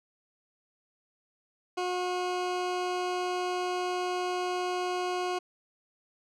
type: tone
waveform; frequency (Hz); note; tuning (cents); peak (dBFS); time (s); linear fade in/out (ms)
20% pulse; 361.5; F#4; -40; -24; 1.77-5.39; 10
effects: low-pass 6000 Hz 12 dB/octave